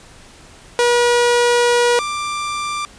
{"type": "tone pair in turn", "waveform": "sawtooth", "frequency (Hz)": [481.5, 1182.2], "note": ["B4", "D6"], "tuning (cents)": [-44, 11], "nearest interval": "octave + major third", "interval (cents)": 1555, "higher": "second", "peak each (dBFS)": [-8, -17], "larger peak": "first", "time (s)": [[0.79, 1.99], [1.99, 2.85]], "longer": "first", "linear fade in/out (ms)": 0, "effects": ["pink hiss -43 dBFS RMS until 2.98 s", "resampled to 22050 Hz"]}